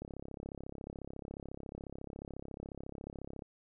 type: click train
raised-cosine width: 2 ms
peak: -30 dBFS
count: 117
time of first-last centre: 0.02-3.422 s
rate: 34.1 Hz
effects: none